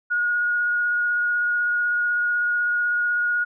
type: tone with vibrato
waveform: sine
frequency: 1443 Hz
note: F#6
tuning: 44 cents flat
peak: -19 dBFS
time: 0.1-3.45 s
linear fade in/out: 20 ms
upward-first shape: sine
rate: 16 Hz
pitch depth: 10 cents each way
effects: none